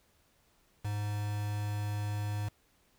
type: tone with quantisation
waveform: triangle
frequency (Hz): 103.83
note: G#2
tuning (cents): 0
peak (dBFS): -30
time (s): 0.84-2.49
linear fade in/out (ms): 10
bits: 7
effects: pink hiss -69 dBFS RMS until 2.98 s